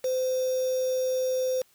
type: tone with quantisation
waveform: sine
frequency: 514 Hz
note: C5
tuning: 31 cents flat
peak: -24 dBFS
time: 0.04-1.62 s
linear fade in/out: 5 ms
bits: 6
effects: white hiss -63 dBFS RMS until 1.74 s